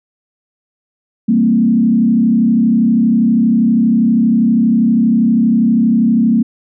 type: tone with frequency modulation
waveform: sine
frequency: 227.7 Hz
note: A#3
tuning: 40 cents flat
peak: -8 dBFS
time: 1.28-6.43 s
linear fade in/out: 10 ms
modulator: 32.5 Hz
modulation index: 0.98
effects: none